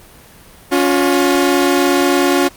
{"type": "tone pair together", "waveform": "sawtooth", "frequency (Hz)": [280, 356.9], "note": ["C#4", "F4"], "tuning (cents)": [18, 38], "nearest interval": "major third", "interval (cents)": 420, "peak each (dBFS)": -10, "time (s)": [0.71, 2.49], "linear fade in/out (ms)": 20, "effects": ["pink hiss -42 dBFS RMS until 2.56 s", "Opus 32 kbps"]}